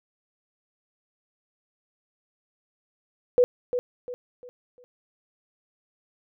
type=tone with echo; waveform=sine; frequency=493.9 Hz; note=B4; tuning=in tune; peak=-14 dBFS; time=3.38-3.44 s; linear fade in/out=0 ms; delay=350 ms; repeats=4; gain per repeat=-9 dB; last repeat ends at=4.84 s; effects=none